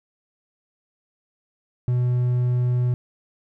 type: tone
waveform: triangle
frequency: 123.6 Hz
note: B2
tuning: 2 cents sharp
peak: -16 dBFS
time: 1.88-2.94 s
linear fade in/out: 0 ms
effects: none